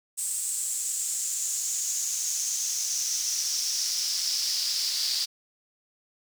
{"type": "noise with high-pass filter sweep", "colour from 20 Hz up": "brown", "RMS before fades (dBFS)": -29, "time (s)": [0.17, 5.26], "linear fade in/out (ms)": 20, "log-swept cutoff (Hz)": [8200, 4700], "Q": 5.4, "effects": []}